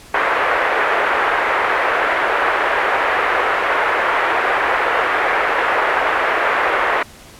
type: band-pass noise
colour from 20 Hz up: white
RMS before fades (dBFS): -17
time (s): 0.14-7.03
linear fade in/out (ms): 5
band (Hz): 410 to 1900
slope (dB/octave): 24
effects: pink hiss -41 dBFS RMS until 7.39 s + low-pass 12000 Hz 12 dB/octave